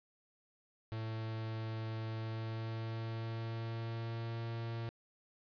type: tone with pitch glide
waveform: 45% pulse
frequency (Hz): 111.3 to 115.16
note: A2 to A#2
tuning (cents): +20 to -21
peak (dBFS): -38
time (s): 0.92-4.89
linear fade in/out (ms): 0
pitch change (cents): +59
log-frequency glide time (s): 2.11-4.42
effects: resampled to 11025 Hz + 11-bit